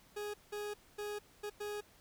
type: tone bursts at uneven times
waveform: 40% pulse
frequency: 415.3 Hz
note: G#4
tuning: in tune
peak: -38 dBFS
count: 5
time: 0.16-0.34 / 0.52-0.74 / 0.98-1.19 / 1.43-1.5 / 1.6-1.81 s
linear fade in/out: 10 ms
effects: pink hiss -64 dBFS RMS until 2 s